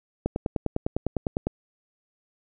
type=click train; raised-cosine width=2 ms; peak=-11 dBFS; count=13; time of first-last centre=0.26-1.47 s; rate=9.92 Hz; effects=none